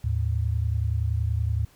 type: tone pair together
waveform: sine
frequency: 77.78 / 108.39 Hz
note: D#2 / A2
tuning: 0 / -26 cents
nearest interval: tritone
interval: 574 cents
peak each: -25 dBFS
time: 0.04-1.65 s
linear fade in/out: 5 ms
effects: pink hiss -58 dBFS RMS until 1.75 s